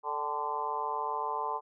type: harmonic tone with a mistuned harmonic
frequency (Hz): 146.83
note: D3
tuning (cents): 0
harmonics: 3 / 4 / 5 / 6 / 7 / 8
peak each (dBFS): -40 / -44 / -40 / -35 / -34 / -44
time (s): 0.03-1.61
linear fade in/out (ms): 50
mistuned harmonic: 5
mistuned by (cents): +75
effects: none